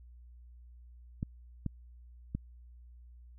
clicks, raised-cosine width 5 ms, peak -21 dBFS, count 3, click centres 1.229 / 1.663 / 2.35 s, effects added 60 Hz sine -51 dBFS peak until 3.38 s

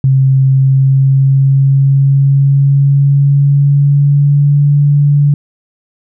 sine tone with pitch glide, 133.8 to 144.23 Hz, C3 to D3, +39 to -31 cents, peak -5 dBFS, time 0.04-5.34 s, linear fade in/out 2 ms, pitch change +130 cents, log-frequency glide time 0.49-4.72 s, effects none

